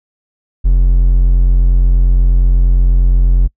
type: tone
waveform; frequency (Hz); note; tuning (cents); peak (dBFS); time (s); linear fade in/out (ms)
triangle; 44.23; F1; +23; -4; 0.64-3.48; 20
effects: noise-tail reverb RT60 0.1 s tail -26 dB re dry